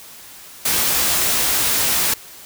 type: noise with comb filter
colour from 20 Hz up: white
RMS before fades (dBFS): -18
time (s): 0.65-2.14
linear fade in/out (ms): 5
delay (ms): 17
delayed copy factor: +0.5
effects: white hiss -40 dBFS RMS until 2.45 s